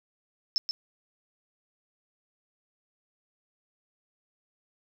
sine tone with echo, 5274 Hz, E8, in tune, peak -22 dBFS, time 0.56-0.58 s, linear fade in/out 0 ms, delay 130 ms, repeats 1, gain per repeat -6 dB, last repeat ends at 0.71 s, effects none

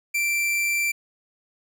45% pulse tone, 2349 Hz, D7, in tune, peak -21 dBFS, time 0.14-0.92 s, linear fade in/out 10 ms, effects none

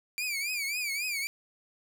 sawtooth tone with vibrato, 2344 Hz, D7, 4 cents flat, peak -27 dBFS, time 0.18-1.27 s, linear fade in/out 0 ms, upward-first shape triangle, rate 3.7 Hz, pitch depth 150 cents each way, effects 10-bit

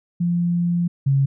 sine tone pair in turn, 173.3 / 137.26 Hz, F3 / C#3, -13 / -17 cents, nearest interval major third, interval 404 cents, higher first, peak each -17 / -14 dBFS, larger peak second, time 0.2-0.88 / 1.06-1.26 s, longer first, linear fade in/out 10 ms, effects none

